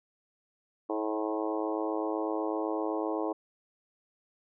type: harmonic tone with a mistuned harmonic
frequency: 107.9 Hz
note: A2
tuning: 33 cents flat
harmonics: 3 / 4 / 5 / 6 / 7 / 8 / 9 / 10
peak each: -33 / -35 / -37 / -39 / -40 / -41 / -42 / -43 dBFS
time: 0.89-3.33 s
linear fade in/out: 10 ms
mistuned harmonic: 6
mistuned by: -15 cents
effects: none